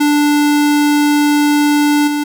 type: tone with level steps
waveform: square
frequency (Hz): 293.7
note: D4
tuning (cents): 0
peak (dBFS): -10 / -15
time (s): 0-2.24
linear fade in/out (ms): 10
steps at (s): 2.07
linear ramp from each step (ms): 10
effects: none